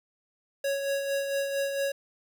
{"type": "tone with tremolo", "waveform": "square", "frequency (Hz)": 554.4, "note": "C#5", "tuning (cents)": 0, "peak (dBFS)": -26, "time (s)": [0.64, 1.92], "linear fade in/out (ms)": 5, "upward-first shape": "sine", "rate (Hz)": 4.4, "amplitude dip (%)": 45, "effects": ["10-bit"]}